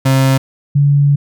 35% pulse / sine tone pair in turn, 133.6 / 142.78 Hz, C3 / D3, +36 / -48 cents, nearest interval minor second, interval 116 cents, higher second, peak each -7 dBFS, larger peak neither, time 0.05-0.38 / 0.75-1.16 s, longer second, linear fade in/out 10 ms, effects none

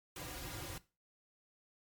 pink noise with comb filter, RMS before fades -45 dBFS, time 0.16-0.78 s, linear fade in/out 2 ms, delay 4.6 ms, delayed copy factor -1, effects noise-tail reverb RT60 0.3 s tail -18 dB re dry + MP3 96 kbps

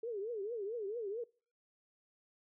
sine tone with vibrato, 433 Hz, A4, 28 cents flat, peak -37 dBFS, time 0.03-1.24 s, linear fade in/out 5 ms, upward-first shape triangle, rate 4.5 Hz, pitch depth 230 cents each way, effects noise-tail reverb RT60 0.4 s tail -23 dB re dry

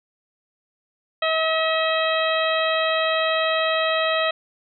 harmonic tone, 641 Hz, E5, 49 cents flat, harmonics 1 / 2 / 3 / 4 / 5 / 6, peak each -22 / -25 / -27 / -28 / -29 / -30 dBFS, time 1.22-4.31 s, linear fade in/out 5 ms, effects none

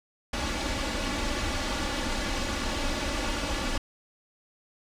pink noise with comb filter, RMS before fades -29 dBFS, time 0.33-3.78 s, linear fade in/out 5 ms, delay 3.5 ms, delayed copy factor +0.75, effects low-pass 6000 Hz 12 dB/octave

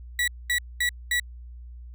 35% pulse tone bursts, 1943 Hz, B6, 29 cents flat, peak -20 dBFS, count 4, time 0.19-1.198 s, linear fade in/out 2 ms, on 87 ms, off 220 ms, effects added 60 Hz sine -39 dBFS peak until 1.94 s

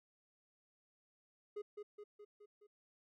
triangle tone with echo, 415.3 Hz, G#4, in tune, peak -39 dBFS, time 1.56-1.62 s, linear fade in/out 10 ms, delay 210 ms, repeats 5, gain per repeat -4 dB, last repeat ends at 2.67 s, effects none

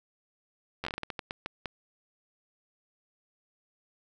slowing click train, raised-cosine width 0.3 ms, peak -18 dBFS, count 13, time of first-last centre 0.84-1.658 s, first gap 11 ms, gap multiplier 1.3, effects none

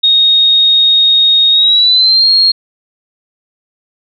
sine tone with pitch glide, 3729 to 4259 Hz, A#7 to C8, 0 to +30 cents, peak -5 dBFS, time 0.03-2.52 s, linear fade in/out 10 ms, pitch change +230 cents, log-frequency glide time 1.51-2.3 s, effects none

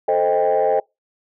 sine chord, A half-diminished seventh, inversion none, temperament equal with one note detuned, 440 / 523.3 / 622.3 / 793.6 Hz, A4 / C5 / Eb5 / G5, 0 / 0 / 0 / +21 cents, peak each -19 dBFS, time 0.08-0.8 s, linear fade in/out 5 ms, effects noise-tail reverb RT60 0.2 s tail -25 dB re dry + tanh soft clip ceiling -9 dBFS

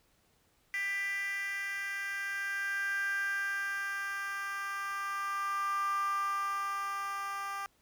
10% pulse tone with high-pass filter sweep, 396.3 Hz, G4, 19 cents sharp, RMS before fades -35 dBFS, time 0.74-7.66 s, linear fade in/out 0 ms, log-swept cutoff 2000 to 1000 Hz, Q 8.5, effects pink hiss -70 dBFS RMS until 7.81 s

